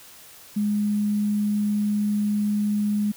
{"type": "tone with sample-and-hold", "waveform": "sine", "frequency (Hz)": 207.7, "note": "G#3", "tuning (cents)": 0, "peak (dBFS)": -20, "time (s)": [0.56, 3.12], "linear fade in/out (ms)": 10, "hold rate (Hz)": 11025, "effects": ["white hiss -47 dBFS RMS until 3.16 s"]}